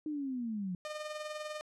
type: linear sweep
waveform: sine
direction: down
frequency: 311.1 to 174.61 Hz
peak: -34 dBFS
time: 0.06-0.75 s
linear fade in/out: 2 ms
type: tone with tremolo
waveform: sawtooth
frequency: 608 Hz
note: D#5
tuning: 40 cents flat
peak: -33 dBFS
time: 0.85-1.61 s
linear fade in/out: 0 ms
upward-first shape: sine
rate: 20 Hz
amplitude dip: 50%
effects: low-pass 8000 Hz 12 dB/octave